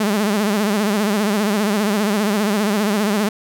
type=tone with vibrato; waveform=sawtooth; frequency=207.7 Hz; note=G#3; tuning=in tune; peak=-12 dBFS; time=0-3.29 s; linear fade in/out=5 ms; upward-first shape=sine; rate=15 Hz; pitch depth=100 cents each way; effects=none